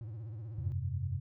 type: tone with vibrato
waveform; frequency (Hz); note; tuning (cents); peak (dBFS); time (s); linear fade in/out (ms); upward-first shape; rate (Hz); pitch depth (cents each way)
triangle; 110; A2; 0; -38; 0.01-0.72; 0; sine; 16; 150
type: chord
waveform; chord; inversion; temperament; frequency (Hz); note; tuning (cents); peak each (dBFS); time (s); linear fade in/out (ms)
sine; F suspended second; none; equal; 87.31 / 98 / 130.81; F2 / G2 / C3; 0 / 0 / 0; -37; 0.58-1.2; 10
effects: none